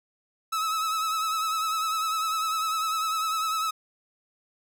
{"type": "tone with vibrato", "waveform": "45% pulse", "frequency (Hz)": 1292, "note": "E6", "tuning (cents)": -35, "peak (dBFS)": -25, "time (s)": [0.52, 3.71], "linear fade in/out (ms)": 10, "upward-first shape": "triangle", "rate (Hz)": 10, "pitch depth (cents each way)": 48, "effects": []}